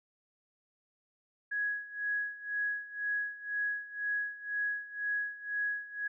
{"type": "tone with tremolo", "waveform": "sine", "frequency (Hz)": 1668, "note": "G#6", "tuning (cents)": 7, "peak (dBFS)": -29, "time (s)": [1.51, 6.08], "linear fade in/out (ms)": 10, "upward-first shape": "sine", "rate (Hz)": 2, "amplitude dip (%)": 85, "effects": []}